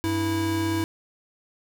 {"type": "tone pair together", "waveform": "square", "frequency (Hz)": [97, 326.3], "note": ["G2", "E4"], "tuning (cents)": [-18, -18], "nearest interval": "octave + major sixth", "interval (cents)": 2100, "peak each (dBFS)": [-29, -25], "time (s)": [0.04, 0.84], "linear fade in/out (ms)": 0, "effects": []}